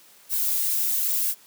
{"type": "noise with flanger", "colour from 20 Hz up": "violet", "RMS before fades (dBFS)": -24, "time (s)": [0.29, 1.35], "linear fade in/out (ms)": 50, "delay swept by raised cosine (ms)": [1.8, 3.1], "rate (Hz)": 1, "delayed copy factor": 0.65, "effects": ["white hiss -53 dBFS RMS until 1.46 s", "high-pass 150 Hz 12 dB/octave"]}